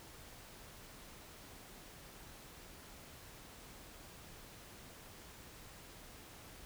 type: silence
effects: pink hiss -55 dBFS RMS until 6.65 s